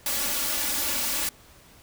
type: noise with comb filter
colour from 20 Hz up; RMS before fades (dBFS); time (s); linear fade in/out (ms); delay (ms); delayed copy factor
white; -27; 0.06-1.29; 2; 3.5; +0.95
effects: pink hiss -53 dBFS RMS until 1.82 s